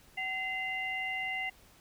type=tone cluster; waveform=sine; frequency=758 / 2056 / 2789 Hz; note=F#5 / C7 / F7; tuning=+42 / -31 / -3 cents; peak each=-40 / -34 / -40 dBFS; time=0.17-1.5 s; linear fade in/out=10 ms; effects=pink hiss -60 dBFS RMS until 1.8 s